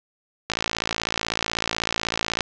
click train, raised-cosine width 0.2 ms, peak -5 dBFS, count 108, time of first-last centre 0.5-2.407 s, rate 56.1 Hz, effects low-pass 7000 Hz 12 dB/octave

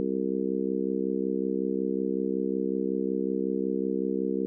harmonic tone, 65.41 Hz, C2, in tune, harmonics 3 / 4 / 5 / 6 / 7, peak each -32 / -32 / -32 / -32 / -32 dBFS, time 0-4.46 s, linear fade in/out 0 ms, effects none

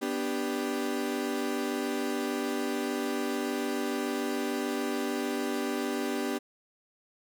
35% pulse chord, G major, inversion first, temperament equal, 246.9 / 293.7 / 392 Hz, B3 / D4 / G4, 0 / 0 / 0 cents, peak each -32 dBFS, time 0.01-6.39 s, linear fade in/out 20 ms, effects none

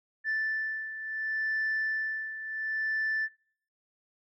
sine beating tone pair, 1760 / 1760.7 Hz, A6 / A6, 0 / +1 cents, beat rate 0.7 Hz, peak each -34 / -29 dBFS, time 0.24-3.29 s, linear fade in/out 50 ms, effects noise-tail reverb RT60 0.6 s tail -25 dB re dry + tanh soft clip ceiling -24 dBFS

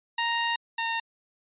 15% pulse tone pair in turn, 932.3 / 916.3 Hz, A#5 / A#5, 0 / -30 cents, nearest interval unison, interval 30 cents, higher first, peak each -18 / -20 dBFS, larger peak first, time 0.18-0.56 / 0.78-1 s, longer first, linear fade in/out 5 ms, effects resampled to 8000 Hz

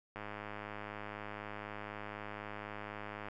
click train, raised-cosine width 0.5 ms, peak -28 dBFS, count 326, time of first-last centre 0.16-3.285 s, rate 104 Hz, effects none

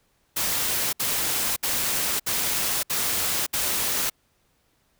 white noise bursts, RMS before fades -25 dBFS, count 6, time 0.36-4.1 s, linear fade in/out 10 ms, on 570 ms, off 64 ms, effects pink hiss -67 dBFS RMS until 4.99 s

